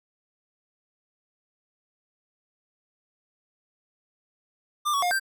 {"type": "tone with pitch steps", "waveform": "square", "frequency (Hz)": [1193, 1123, 712, 1572], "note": ["D6", "C#6", "F5", "G6"], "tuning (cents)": [27, 22, 33, 4], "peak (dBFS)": -23, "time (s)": [4.85, 5.198], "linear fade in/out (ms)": 20, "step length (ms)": 87, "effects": []}